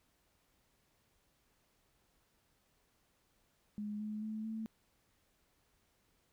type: tone with pitch steps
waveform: sine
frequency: 208.9 / 212.9 / 217 / 221.2 Hz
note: G#3 / G#3 / A3 / A3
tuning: +10 / +43 / -24 / +9 cents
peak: -38 dBFS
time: 3.78-4.66 s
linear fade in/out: 0 ms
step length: 220 ms
effects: pink hiss -75 dBFS RMS until 6.32 s